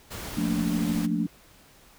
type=noise; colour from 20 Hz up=pink; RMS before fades=-37 dBFS; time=0.1-1.07 s; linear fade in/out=20 ms
type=chord; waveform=sine; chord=Bb major seventh; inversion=second; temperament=equal with one note detuned; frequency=174.61 / 220 / 233.1 / 290.8 Hz; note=F3 / A3 / Bb3 / D4; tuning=0 / 0 / 0 / -17 cents; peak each=-28 / -28 / -32 / -29 dBFS; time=0.37-1.27 s; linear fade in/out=5 ms
effects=pink hiss -55 dBFS RMS until 1.98 s